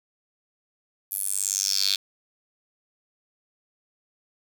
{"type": "tone with high-pass filter sweep", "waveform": "10% pulse", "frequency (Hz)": 98, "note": "G2", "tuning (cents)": 0, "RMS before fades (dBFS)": -26, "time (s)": [1.11, 1.96], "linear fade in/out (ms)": 5, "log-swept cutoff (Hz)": [12000, 3800], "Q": 5.3, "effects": []}